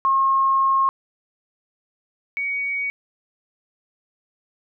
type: tone pair in turn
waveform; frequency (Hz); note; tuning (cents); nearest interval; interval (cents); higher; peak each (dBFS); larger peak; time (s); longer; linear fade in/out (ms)
sine; 1078 / 2248; C#6 / C#7; -49 / +24; octave + minor second; 1273; second; -15 / -22; first; 0.05-0.89 / 2.37-2.9; first; 0
effects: none